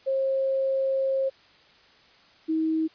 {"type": "tone pair in turn", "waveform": "sine", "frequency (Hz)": [536, 318.7], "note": ["C5", "D#4"], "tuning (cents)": [42, 42], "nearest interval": "major sixth", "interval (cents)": 900, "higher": "first", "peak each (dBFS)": -22, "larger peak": "neither", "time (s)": [[0.06, 1.3], [2.48, 2.88]], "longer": "first", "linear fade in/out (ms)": 20, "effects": ["white hiss -56 dBFS RMS until 2.94 s", "resampled to 11025 Hz"]}